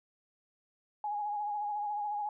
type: tone with vibrato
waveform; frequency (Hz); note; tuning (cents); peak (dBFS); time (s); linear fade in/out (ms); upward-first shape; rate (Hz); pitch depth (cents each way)
sine; 830.6; G#5; 0; -32; 1.04-2.29; 2; sine; 14; 35
effects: none